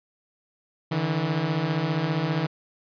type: beating tone pair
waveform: sawtooth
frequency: 146.9 / 161.9 Hz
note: D3 / E3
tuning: +1 / -31 cents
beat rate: 15 Hz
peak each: -24 / -21 dBFS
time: 0.91-2.47 s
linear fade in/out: 10 ms
effects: resampled to 11025 Hz